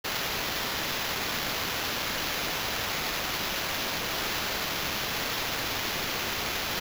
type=noise with sample-and-hold; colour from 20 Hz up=white; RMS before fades=-31 dBFS; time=0.04-6.8 s; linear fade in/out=10 ms; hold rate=8820 Hz; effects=none